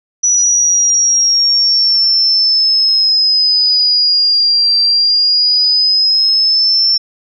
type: exponential two-way sweep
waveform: sine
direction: down then up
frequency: 5900 to 4699 to 5400 Hz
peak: -8 dBFS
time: 0.23-6.98 s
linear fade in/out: 10 ms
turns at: 4.79 s
effects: none